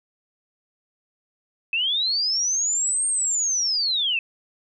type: linear two-way sweep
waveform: sine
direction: up then down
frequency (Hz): 2562 to 8680 to 2562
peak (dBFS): -20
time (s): 1.73-4.19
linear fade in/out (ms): 2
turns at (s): 3.07
effects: none